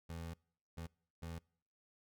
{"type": "tone bursts at uneven times", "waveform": "25% pulse", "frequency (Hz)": 83.2, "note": "E2", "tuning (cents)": 17, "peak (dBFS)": -40, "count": 3, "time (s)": [[0.09, 0.34], [0.77, 0.87], [1.22, 1.39]], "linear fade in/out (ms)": 10, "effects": ["noise-tail reverb RT60 0.6 s tail -26 dB re dry"]}